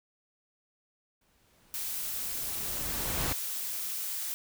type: noise with exponential growth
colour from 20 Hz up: pink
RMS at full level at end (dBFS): -31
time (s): 1.21-3.33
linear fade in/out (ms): 5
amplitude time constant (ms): 460
type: noise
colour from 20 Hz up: blue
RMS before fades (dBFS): -35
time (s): 1.74-4.34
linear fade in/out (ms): 0
effects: none